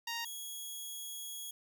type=tone pair in turn; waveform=10% pulse; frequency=932.3 / 3330 Hz; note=A#5 / G#7; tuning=0 / +4 cents; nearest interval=octave + minor seventh; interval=2204 cents; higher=second; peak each=-28 / -33 dBFS; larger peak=first; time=0.07-0.25 / 0.25-1.51 s; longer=second; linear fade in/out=5 ms; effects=none